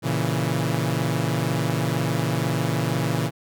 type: chord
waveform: sawtooth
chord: A# diminished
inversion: none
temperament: equal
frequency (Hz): 116.54 / 138.59 / 164.81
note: A#2 / C#3 / E3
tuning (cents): 0 / 0 / 0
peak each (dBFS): -22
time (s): 0.02-3.31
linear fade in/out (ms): 50
effects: none